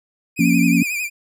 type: tone with vibrato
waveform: 45% pulse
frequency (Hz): 2429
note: D#7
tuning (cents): -42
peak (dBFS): -21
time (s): 0.36-1.1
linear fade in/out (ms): 50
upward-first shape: triangle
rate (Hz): 11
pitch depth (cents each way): 89
type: chord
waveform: sine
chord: Bb minor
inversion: second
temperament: equal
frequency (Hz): 174.61 / 233.1 / 277.2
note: F3 / Bb3 / Db4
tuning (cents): 0 / 0 / 0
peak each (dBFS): -17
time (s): 0.39-0.83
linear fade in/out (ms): 5
effects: none